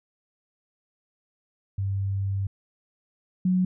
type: tone pair in turn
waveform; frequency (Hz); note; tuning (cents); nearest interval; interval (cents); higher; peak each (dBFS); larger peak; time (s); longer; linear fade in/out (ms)
sine; 98 / 183.77; G2 / F#3; 0 / -12; major seventh; 1088; second; -24 / -19; second; 1.78-2.47 / 3.45-3.65; first; 5
effects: none